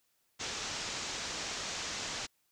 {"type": "low-pass noise", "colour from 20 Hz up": "white", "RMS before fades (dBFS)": -39, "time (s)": [0.39, 2.27], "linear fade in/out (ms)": 20, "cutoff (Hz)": 7100, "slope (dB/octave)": 48, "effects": ["white hiss -75 dBFS RMS until 2.51 s"]}